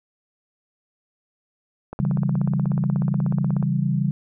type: click train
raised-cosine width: 1 ms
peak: -19 dBFS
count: 29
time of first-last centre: 1.93-3.627 s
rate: 16.5 Hz
type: chord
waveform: sine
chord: C# diminished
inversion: none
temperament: equal with one note detuned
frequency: 138.03 / 164.81 / 196 Hz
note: C#3 / E3 / G3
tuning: -7 / 0 / 0 cents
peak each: -22 / -24 / -24 dBFS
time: 2-4.11 s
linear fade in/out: 0 ms
effects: none